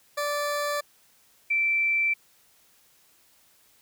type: tone pair in turn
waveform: 20% pulse / sine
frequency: 584 / 2336 Hz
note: D5 / D7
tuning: -10 / -10 cents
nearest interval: 2 octaves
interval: 2400 cents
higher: second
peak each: -21 dBFS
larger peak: neither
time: 0.17-0.81 / 1.5-2.14 s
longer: neither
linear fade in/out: 10 ms
effects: white hiss -61 dBFS RMS until 3.81 s